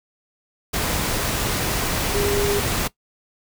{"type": "tone in noise", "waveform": "sine", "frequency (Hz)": 406.1, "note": "G#4", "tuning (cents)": -39, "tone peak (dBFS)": -21, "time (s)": [2.14, 2.6], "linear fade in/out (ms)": 10, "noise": "pink", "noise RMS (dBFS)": -23, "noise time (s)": [0.73, 2.88], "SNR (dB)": -1, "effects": ["noise-tail reverb RT60 0.1 s tail -19 dB re dry"]}